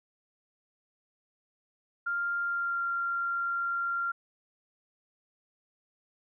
sine tone with pitch glide, 1396.9 to 1384 Hz, F6 to F6, 0 to -16 cents, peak -28 dBFS, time 2.06-4.12 s, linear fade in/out 10 ms, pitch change -16 cents, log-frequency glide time 2.41-2.83 s, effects none

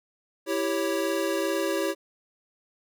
square chord, C# diminished, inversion first, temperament equal, 329.6 / 392 / 554.4 Hz, E4 / G4 / C#5, 0 / 0 / 0 cents, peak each -30 dBFS, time 0.46-1.95 s, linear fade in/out 50 ms, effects none

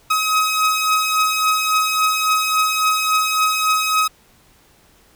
sawtooth beating tone pair, 1267 / 1270.6 Hz, D#6 / D#6, +31 / +36 cents, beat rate 3.6 Hz, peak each -18 / -13 dBFS, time 0.1-4.08 s, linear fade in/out 10 ms, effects pink hiss -53 dBFS RMS until 5.15 s

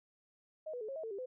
sine tone with pitch steps, 625 / 491.7 / 431.2 / 543 / 638 / 448.6 / 396.5 / 508 Hz, D#5 / B4 / A4 / C#5 / D#5 / A4 / G4 / B4, +8 / -8 / -35 / -36 / +43 / +34 / +20 / +49 cents, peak -39 dBFS, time 0.66-1.26 s, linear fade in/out 10 ms, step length 75 ms, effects none

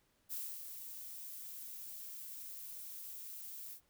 violet noise with ADSR envelope, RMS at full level -41 dBFS, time 0.29-3.81 s, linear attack 35 ms, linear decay 270 ms, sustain -7 dB, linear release 87 ms, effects pink hiss -75 dBFS RMS until 3.89 s

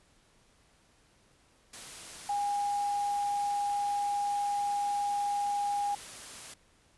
sine tone in noise, 815 Hz, G#5, 33 cents flat, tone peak -28 dBFS, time 2.29-5.95 s, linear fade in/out 5 ms, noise white, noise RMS -45 dBFS, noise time 1.73-6.54 s, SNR +14 dB, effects pink hiss -65 dBFS RMS until 6.97 s + resampled to 24000 Hz

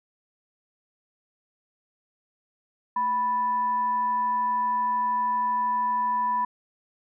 sine tone with frequency modulation, 987.8 Hz, B5, in tune, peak -22 dBFS, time 2.96-6.45 s, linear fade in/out 5 ms, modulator 766 Hz, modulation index 0.2, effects none

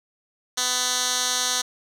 10% pulse tone with band-pass filter, 250 Hz, B3, 21 cents sharp, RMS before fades -24 dBFS, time 0.57-1.62 s, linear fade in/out 10 ms, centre 5700 Hz, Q 1.6, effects none

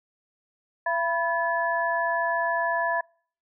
sine tone cluster, 675 / 986 / 1720 Hz, E5 / B5 / A6, +41 / -3 / -40 cents, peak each -27 dBFS, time 0.86-3.01 s, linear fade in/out 5 ms, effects noise-tail reverb RT60 0.5 s tail -26 dB re dry

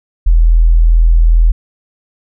sine tone, 41.2 Hz, E1, in tune, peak -4 dBFS, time 0.26-1.52 s, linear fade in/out 10 ms, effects none

